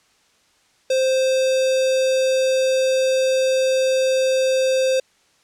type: tone with notch filter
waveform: square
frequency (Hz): 523.3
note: C5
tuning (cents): 0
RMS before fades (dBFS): -18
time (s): 0.9-5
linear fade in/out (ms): 5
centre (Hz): 1300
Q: 0.65
effects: white hiss -59 dBFS RMS until 5.43 s + low-pass 7000 Hz 12 dB/octave